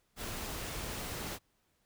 pink noise, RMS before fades -40 dBFS, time 0.16-1.39 s, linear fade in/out 50 ms, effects pink hiss -75 dBFS RMS until 1.85 s

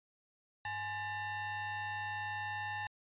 square ring-modulated tone, 470.2 Hz, A#4, 15 cents sharp, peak -35 dBFS, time 0.65-2.87 s, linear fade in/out 2 ms, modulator 1310 Hz, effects resampled to 8000 Hz

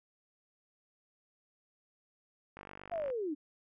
click train, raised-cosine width 0.5 ms, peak -32 dBFS, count 27, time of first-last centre 2.57-3.102 s, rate 48.9 Hz
sine linear sweep, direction down, 708 to 277.2 Hz, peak -33 dBFS, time 2.91-3.35 s, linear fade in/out 20 ms
effects none

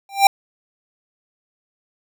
square tone with exponential growth, 790 Hz, G5, 13 cents sharp, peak -4 dBFS, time 0.09-0.27 s, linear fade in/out 2 ms, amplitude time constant 38 ms, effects none

